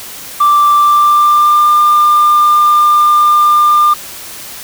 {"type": "tone with pitch glide", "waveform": "sine", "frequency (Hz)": [1174.7, 1198.7], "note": ["D6", "D6"], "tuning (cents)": [0, 35], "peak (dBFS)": -3, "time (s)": [0.4, 3.94], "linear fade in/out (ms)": 10, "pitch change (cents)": 35, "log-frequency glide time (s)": [0.77, 1.68], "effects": ["tanh soft clip ceiling -3 dBFS", "white hiss -28 dBFS RMS until 4.63 s"]}